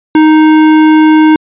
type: tone with tanh clipping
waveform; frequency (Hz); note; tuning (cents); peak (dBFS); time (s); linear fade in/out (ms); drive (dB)
sine; 311.1; D#4; 0; -4; 0.15-1.36; 2; 17
effects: resampled to 8000 Hz